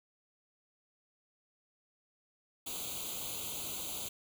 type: noise with comb filter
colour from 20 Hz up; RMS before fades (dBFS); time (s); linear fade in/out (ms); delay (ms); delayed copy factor
white; -40; 2.66-4.09; 10; 0.28; +1
effects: none